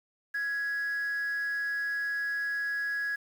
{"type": "tone with amplitude modulation", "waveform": "sine", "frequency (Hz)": 1669, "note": "G#6", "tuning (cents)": 8, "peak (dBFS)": -25, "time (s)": [0.34, 3.16], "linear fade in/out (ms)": 10, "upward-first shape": "sine", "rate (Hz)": 284, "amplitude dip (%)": 40, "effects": ["tanh soft clip ceiling -27 dBFS", "9-bit"]}